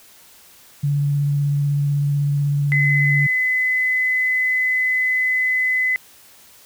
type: tone with vibrato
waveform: sine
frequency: 143.4 Hz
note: D3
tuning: 41 cents flat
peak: -16 dBFS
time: 0.83-3.27 s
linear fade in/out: 10 ms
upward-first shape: sine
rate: 16 Hz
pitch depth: 14 cents each way
type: tone with pitch glide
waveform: sine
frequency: 2032 to 2020 Hz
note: B6 to B6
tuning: +49 to +39 cents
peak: -16 dBFS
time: 2.72-5.96 s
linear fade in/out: 0 ms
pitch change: -10 cents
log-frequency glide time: 2.89-3.34 s
effects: white hiss -48 dBFS RMS until 6.65 s